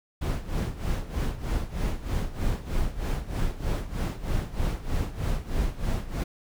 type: noise with tremolo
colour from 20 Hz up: brown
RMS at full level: -25 dBFS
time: 0.21-6.24 s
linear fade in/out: 10 ms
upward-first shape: sine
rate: 3.2 Hz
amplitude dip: 80%
effects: none